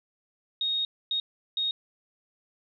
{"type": "tone bursts at uneven times", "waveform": "sine", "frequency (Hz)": 3731, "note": "A#7", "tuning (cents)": 1, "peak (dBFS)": -25, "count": 3, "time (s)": [[0.61, 0.85], [1.11, 1.2], [1.57, 1.71]], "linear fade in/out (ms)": 2, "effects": []}